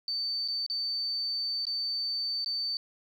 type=tone with dropouts; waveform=sine; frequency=4560 Hz; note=C#8; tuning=48 cents sharp; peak=-29 dBFS; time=0.08-2.77 s; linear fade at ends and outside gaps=1 ms; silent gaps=0.478-0.484 / 0.664-0.699 / 1.653-1.668 / 2.446-2.46 s; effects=10-bit